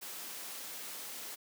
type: noise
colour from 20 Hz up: white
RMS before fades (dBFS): -44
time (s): 0.01-1.36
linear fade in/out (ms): 20
effects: high-pass 200 Hz 12 dB/octave